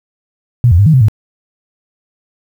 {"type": "tone with pitch steps", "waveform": "sine", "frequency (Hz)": [121, 85.5, 101.6, 158.2, 130.2, 107.2], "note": ["B2", "F2", "G#2", "D#3", "C3", "A2"], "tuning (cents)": [-35, -36, -38, 29, -8, -45], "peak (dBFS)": -4, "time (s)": [0.64, 1.084], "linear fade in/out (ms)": 0, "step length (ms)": 74, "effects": ["7-bit"]}